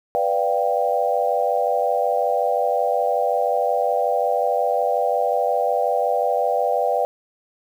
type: chord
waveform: sine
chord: G dominant seventh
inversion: first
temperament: equal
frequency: 493.9 / 587.3 / 698.5 / 784 Hz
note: B4 / D5 / F5 / G5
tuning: 0 / 0 / 0 / 0 cents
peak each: -23 dBFS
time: 0.15-7.05 s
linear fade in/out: 0 ms
effects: 8-bit